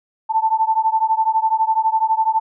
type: beating tone pair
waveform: sine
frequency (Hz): 880 / 892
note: A5 / A5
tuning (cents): 0 / +23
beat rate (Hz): 12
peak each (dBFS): -17 / -18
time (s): 0.29-2.4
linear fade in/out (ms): 20
effects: none